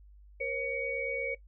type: tone cluster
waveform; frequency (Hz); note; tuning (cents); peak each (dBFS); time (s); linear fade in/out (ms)
sine; 472.3 / 541 / 2248; A#4 / C#5 / C#7; +23 / -42 / +24; -37 / -35 / -34; 0.4-1.35; 10
effects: noise-tail reverb RT60 0.1 s tail -18 dB re dry + added 50 Hz sine -52 dBFS peak until 1.47 s